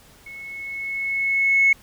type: tone with level ramp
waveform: sine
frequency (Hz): 2193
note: C#7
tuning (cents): -19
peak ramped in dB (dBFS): -36 to -11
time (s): 0.26-1.73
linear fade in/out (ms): 5
effects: tanh soft clip ceiling -7 dBFS + pink hiss -51 dBFS RMS until 1.82 s